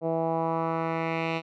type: tone with low-pass filter sweep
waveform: 10% pulse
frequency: 163.6 Hz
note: E3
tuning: 13 cents flat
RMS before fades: -28 dBFS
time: 0.01-1.42 s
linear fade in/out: 50 ms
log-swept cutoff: 580 to 3100 Hz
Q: 2.2
effects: none